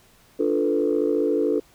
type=chord; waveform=sine; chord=B half-diminished seventh; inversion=first; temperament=equal; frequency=293.7 / 349.2 / 440 / 493.9 Hz; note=D4 / F4 / A4 / B4; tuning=0 / 0 / 0 / 0 cents; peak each=-24 / -25 / -22 / -26 dBFS; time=0.39-1.6 s; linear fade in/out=10 ms; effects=tanh soft clip ceiling -10 dBFS + pink hiss -56 dBFS RMS until 1.74 s